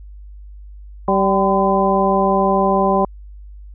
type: harmonic tone with a mistuned harmonic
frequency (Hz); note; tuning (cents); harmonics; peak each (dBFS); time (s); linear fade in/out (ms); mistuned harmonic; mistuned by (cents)
193.8; G3; -20; 1 / 2 / 3 / 4 / 5; -19 / -19 / -19 / -19 / -19; 1.08-3.05; 2; 5; +78
effects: added 50 Hz sine -34 dBFS peak until 3.74 s